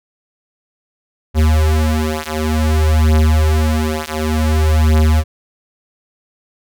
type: beating tone pair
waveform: square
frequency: 77.4 / 77.95 Hz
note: D#2 / D#2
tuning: -9 / +4 cents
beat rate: 0.55 Hz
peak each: -15 dBFS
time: 1.34-5.24 s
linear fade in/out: 50 ms
effects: none